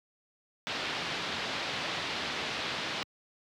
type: low-pass noise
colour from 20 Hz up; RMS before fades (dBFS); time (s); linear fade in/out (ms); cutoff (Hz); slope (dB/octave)
white; -35; 0.67-3.03; 0; 4100; 24
effects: high-pass 100 Hz 12 dB/octave